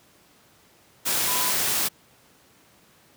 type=tone in noise; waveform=sine; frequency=1000 Hz; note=B5; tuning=21 cents sharp; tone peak=-30 dBFS; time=1.27-1.52 s; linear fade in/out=20 ms; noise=white; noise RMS=-24 dBFS; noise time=1.05-1.89 s; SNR=-9 dB; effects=pink hiss -57 dBFS RMS until 3.16 s + high-pass 100 Hz 12 dB/octave